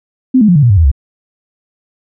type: tone with pitch steps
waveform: sine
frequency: 257.7 / 213 / 176.01 / 145.47 / 120.22 / 99.36 / 82.11 / 67.86 Hz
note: C4 / G#3 / F3 / D3 / B2 / G2 / E2 / C#2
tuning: -26 / +44 / +14 / -16 / -46 / +24 / -6 / -36 cents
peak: -4 dBFS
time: 0.34-0.916 s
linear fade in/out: 10 ms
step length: 72 ms
effects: none